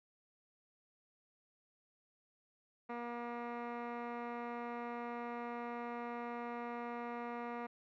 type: tone with low-pass filter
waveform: 15% pulse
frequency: 238.3 Hz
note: A#3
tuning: 38 cents sharp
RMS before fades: -43 dBFS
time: 2.89-7.67 s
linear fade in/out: 10 ms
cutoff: 1600 Hz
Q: 3.4
effects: none